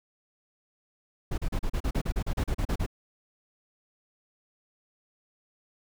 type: noise bursts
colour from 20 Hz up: brown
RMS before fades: -27 dBFS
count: 15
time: 1.31-2.864 s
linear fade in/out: 10 ms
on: 70 ms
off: 36 ms
effects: none